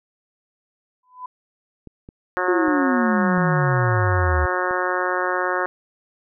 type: tone with exponential growth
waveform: sine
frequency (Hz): 1003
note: B5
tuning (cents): +26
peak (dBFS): -27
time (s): 1.03-1.26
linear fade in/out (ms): 5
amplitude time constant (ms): 50
type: clicks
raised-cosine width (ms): 3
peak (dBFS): -26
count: 5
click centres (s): 1.873 / 2.089 / 2.682 / 3.379 / 4.71
type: harmonic tone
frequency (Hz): 181.7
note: F#3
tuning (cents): -31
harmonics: 2 / 3 / 4 / 5 / 6 / 7 / 8 / 9 / 10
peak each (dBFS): -27 / -27 / -30 / -30 / -27 / -29 / -28 / -29 / -32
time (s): 2.37-5.66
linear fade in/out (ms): 0
type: exponential sweep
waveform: sine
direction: down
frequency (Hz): 364.9 to 73.42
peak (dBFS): -18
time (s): 2.48-4.46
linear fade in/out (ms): 5
effects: none